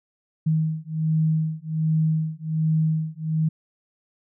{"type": "beating tone pair", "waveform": "sine", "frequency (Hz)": [157.4, 158.7], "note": ["D#3", "D#3"], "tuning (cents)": [20, 35], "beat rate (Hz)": 1.3, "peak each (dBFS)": -23, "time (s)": [0.46, 3.49], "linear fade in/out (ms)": 10, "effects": []}